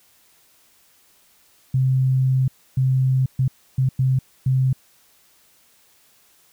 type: tone bursts at uneven times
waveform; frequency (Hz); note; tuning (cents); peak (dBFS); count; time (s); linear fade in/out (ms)
sine; 130.81; C3; 0; -15; 6; 1.74-2.48 / 2.77-3.26 / 3.39-3.48 / 3.78-3.89 / 3.99-4.19 / 4.46-4.73; 5
effects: white hiss -57 dBFS RMS until 6.52 s